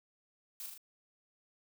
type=noise with echo; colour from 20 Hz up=blue; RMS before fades=-44 dBFS; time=0.6-0.66 s; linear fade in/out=0 ms; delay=39 ms; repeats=3; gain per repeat=-3 dB; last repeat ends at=0.777 s; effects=none